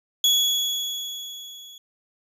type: tone with level ramp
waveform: 35% pulse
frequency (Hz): 3368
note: G#7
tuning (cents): +24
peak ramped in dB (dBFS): -13 to -40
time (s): 0.24-1.78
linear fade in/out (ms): 2
effects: resampled to 32000 Hz